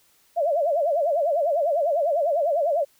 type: tone with vibrato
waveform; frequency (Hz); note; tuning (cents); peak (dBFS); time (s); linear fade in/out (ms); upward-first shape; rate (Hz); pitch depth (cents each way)
sine; 622.3; D#5; 0; -19; 0.36-2.85; 20; sine; 10; 200
effects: white hiss -61 dBFS RMS until 2.99 s